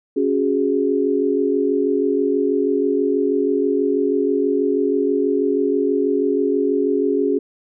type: chord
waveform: sine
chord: C# suspended fourth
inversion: none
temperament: just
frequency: 277.2 / 369.6 / 415.8 Hz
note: C#4 / F#4 / G#4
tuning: 0 / -2 / +2 cents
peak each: -20 / -21 / -19 dBFS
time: 0.16-7.39 s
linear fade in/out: 10 ms
effects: none